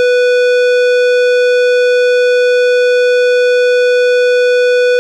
sine tone with tanh clipping, 493.9 Hz, B4, in tune, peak -9 dBFS, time 0-4.99 s, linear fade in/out 0 ms, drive 17 dB, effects none

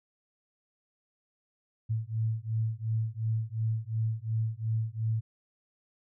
sine beating tone pair, 110 / 112.8 Hz, A2 / A2, 0 / +44 cents, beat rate 2.8 Hz, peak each -31 dBFS, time 1.89-5.21 s, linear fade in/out 20 ms, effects none

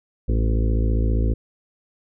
harmonic tone with a mistuned harmonic, 55 Hz, A1, in tune, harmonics 1 / 2 / 4 / 5 / 6 / 7 / 8 / 9, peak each -18 / -24 / -30 / -32 / -34 / -35 / -36 / -37 dBFS, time 0.28-1.34 s, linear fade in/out 10 ms, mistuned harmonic 9, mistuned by +33 cents, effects none

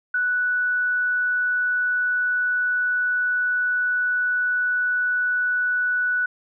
sine tone, 1480 Hz, F#6, in tune, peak -19 dBFS, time 0.14-6.26 s, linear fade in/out 5 ms, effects none

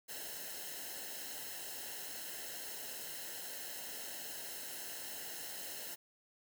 white noise with comb filter, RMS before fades -45 dBFS, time 0.08-5.96 s, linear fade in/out 20 ms, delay 0.85 ms, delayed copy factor -0.75, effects none

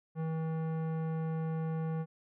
sine tone with tanh clipping, 160.7 Hz, E3, 44 cents flat, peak -34 dBFS, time 0.15-2.06 s, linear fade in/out 50 ms, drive 16 dB, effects none

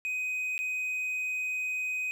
triangle tone with dropouts, 2508 Hz, D#7, 13 cents sharp, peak -28 dBFS, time 0.05-2.11 s, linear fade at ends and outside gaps 0 ms, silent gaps 0.579-0.59 s, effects none

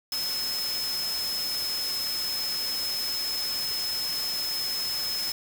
sine tone in noise, 5180 Hz, E8, 31 cents flat, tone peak -28 dBFS, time 0.12-5.32 s, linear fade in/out 2 ms, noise white, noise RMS -35 dBFS, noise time 0.12-5.32 s, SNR +4 dB, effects none

